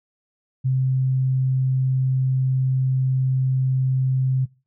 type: tone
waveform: sine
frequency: 130.81 Hz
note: C3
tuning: in tune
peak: -17 dBFS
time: 0.64-4.46 s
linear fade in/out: 20 ms
effects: noise-tail reverb RT60 0.3 s tail -21 dB re dry